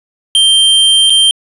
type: tone with dropouts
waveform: square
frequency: 3150 Hz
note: G7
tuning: 8 cents sharp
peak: -6 dBFS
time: 0.35-1.31 s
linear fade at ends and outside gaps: 1 ms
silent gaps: 1.098-1.103 s
effects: resampled to 24000 Hz